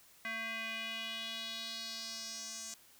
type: tone with band-pass filter sweep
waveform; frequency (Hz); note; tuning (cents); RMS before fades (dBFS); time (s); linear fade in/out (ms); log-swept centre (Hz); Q
square; 224.9; A3; +38; -42; 0.25-2.74; 0; 2000 to 6800; 3.2
effects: white hiss -62 dBFS RMS until 2.99 s